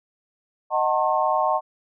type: chord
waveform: sine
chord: D# diminished seventh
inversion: none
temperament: just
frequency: 622.3 / 746.7 / 896 / 1075.3 Hz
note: D#5 / F#5 / A5 / C6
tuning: 0 / +16 / +31 / +47 cents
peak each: -24 dBFS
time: 0.7-1.61 s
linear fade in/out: 50 ms
effects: none